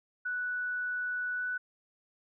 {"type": "tone with pitch glide", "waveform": "sine", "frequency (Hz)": [1480, 1488.6], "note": ["F#6", "F#6"], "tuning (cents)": [0, 10], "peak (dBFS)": -31, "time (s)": [0.25, 1.58], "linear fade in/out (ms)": 10, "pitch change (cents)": 10, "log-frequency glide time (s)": [1.35, 1.44], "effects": []}